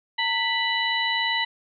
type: harmonic tone with a mistuned harmonic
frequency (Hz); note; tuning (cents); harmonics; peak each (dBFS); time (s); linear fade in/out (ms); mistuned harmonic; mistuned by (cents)
987.8; B5; 0; 1 / 2 / 3 / 4; -28 / -25 / -28 / -29; 0.18-1.45; 10; 1; -140
effects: none